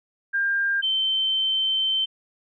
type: tone pair in turn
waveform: sine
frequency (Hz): 1600 / 3096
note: G6 / G7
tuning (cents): +35 / -22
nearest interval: major seventh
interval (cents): 1143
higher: second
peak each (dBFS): -20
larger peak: neither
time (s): 0.33-0.82 / 0.82-2.06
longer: second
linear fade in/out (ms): 20
effects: none